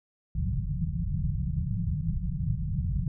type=low-pass noise; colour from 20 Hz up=white; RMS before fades=-29 dBFS; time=0.35-3.08 s; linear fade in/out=2 ms; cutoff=180 Hz; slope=96 dB/octave; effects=none